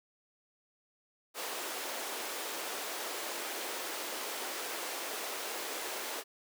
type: high-pass noise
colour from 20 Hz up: pink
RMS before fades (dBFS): -39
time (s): 1.34-6.24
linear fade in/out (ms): 50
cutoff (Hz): 360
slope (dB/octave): 24
effects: none